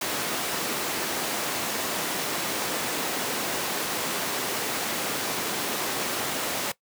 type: high-pass noise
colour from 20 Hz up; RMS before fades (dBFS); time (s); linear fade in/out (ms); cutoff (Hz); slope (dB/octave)
pink; -29; 0.01-6.72; 5; 270; 12
effects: noise-tail reverb RT60 0.1 s tail -19 dB re dry